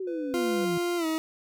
sine exponential sweep, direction down, 388 to 162.4 Hz, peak -30 dBFS, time 0-0.78 s, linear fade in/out 5 ms
triangle tone, 500 Hz, B4, 21 cents sharp, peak -32 dBFS, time 0.07-0.65 s, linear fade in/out 5 ms
40% pulse tone with pitch glide, 349.2 to 318.4 Hz, F4 to D#4, 0 to +40 cents, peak -25 dBFS, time 0.34-1.18 s, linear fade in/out 0 ms, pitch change -160 cents, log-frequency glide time 0.97-1.06 s
effects none

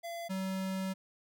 square tone pair in turn, 680 / 189.99 Hz, F5 / F#3, -46 / +46 cents, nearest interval octave + minor seventh, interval 2208 cents, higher first, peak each -39 / -34 dBFS, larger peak second, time 0.03-0.29 / 0.29-0.94 s, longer second, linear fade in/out 20 ms, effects none

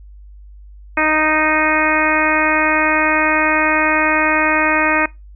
harmonic tone, 310 Hz, D#4, 6 cents flat, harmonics 1 / 2 / 3 / 4 / 5 / 6 / 7 / 8, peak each -21 / -21 / -21 / -21 / -21 / -21 / -21 / -21 dBFS, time 0.97-5.06 s, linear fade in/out 5 ms, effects noise-tail reverb RT60 0.2 s tail -21 dB re dry + added 50 Hz sine -36 dBFS peak until 5.35 s

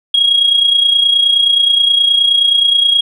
sine tone with amplitude modulation, 3291 Hz, G#7, 16 cents flat, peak -4 dBFS, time 0.14-3.01 s, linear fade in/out 5 ms, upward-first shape sine, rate 29.5 Hz, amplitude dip 65%, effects tanh soft clip ceiling -3 dBFS

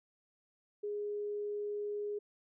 sine tone, 413.9 Hz, G#4, 6 cents flat, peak -35 dBFS, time 0.83-2.19 s, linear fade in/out 10 ms, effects none

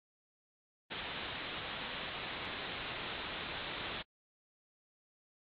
white low-pass noise, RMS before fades -42 dBFS, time 0.9-4.03 s, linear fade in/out 20 ms, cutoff 3900 Hz, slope 96 dB/octave, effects AAC 48 kbps

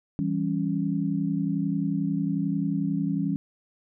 sine chord, C# diminished, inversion first, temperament equal, 164.81 / 196 / 277.2 Hz, E3 / G3 / C#4, 0 / 0 / 0 cents, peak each -28 dBFS, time 0.19-3.36 s, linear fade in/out 0 ms, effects none

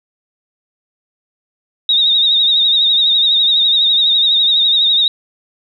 sine tone with vibrato, 3729 Hz, A#7, in tune, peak -9 dBFS, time 1.89-5.08 s, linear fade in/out 2 ms, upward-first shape triangle, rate 12 Hz, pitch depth 69 cents each way, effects none

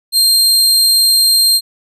sawtooth tone, 4186 Hz, C8, in tune, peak -5 dBFS, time 0.12-1.61 s, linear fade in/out 50 ms, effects resampled to 32000 Hz

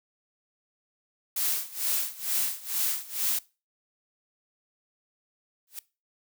blue noise with tremolo, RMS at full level -26 dBFS, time 1.36-3.39 s, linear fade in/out 5 ms, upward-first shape sine, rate 2.2 Hz, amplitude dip 90%
blue noise with exponential growth, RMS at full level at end -33 dBFS, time 5.67-5.79 s, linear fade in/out 2 ms, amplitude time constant 24 ms
effects noise-tail reverb RT60 0.3 s tail -21 dB re dry

